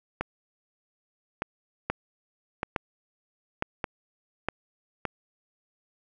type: two click trains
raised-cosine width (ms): 0.5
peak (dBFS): -11 / -13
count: 4 / 5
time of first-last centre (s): 1.9-4.486 / 0.21-5.053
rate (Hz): 1.16 / 0.826
effects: none